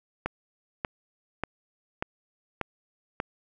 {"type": "click train", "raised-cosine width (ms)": 0.5, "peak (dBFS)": -13, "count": 6, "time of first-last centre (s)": [0.26, 3.201], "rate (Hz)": 1.7, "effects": []}